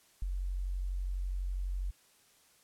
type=tone with ADSR envelope; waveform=sine; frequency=46.05 Hz; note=F#1; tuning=7 cents flat; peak=-29 dBFS; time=0.22-1.91 s; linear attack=4 ms; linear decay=16 ms; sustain=-3 dB; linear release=10 ms; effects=white hiss -65 dBFS RMS until 2.63 s + low-pass 12000 Hz 12 dB/octave